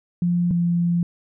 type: tone pair in turn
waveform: sine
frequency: 174.6 / 172.4 Hz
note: F3 / F3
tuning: 0 / -22 cents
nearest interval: unison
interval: 22 cents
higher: first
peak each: -17 dBFS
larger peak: neither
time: 0.22-0.51 / 0.51-1.03 s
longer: second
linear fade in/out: 2 ms
effects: none